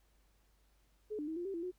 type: tone with pitch steps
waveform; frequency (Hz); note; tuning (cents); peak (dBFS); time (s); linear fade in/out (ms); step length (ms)
sine; 425.9 / 297.6 / 319.4 / 349.4 / 389.7 / 336.4 / 363.4; G#4 / D4 / D#4 / F4 / G4 / E4 / F#4; +44 / +23 / +45 / +1 / -10 / +35 / -31; -37; 1.1-1.716; 20; 88
effects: added 50 Hz sine -69 dBFS peak until 1.78 s + pink hiss -75 dBFS RMS until 1.78 s